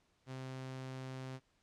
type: tone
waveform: sawtooth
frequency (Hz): 130.81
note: C3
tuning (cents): 0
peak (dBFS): -39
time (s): 0.26-1.4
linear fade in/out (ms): 50
effects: pink hiss -75 dBFS RMS until 1.62 s + low-pass 7000 Hz 12 dB/octave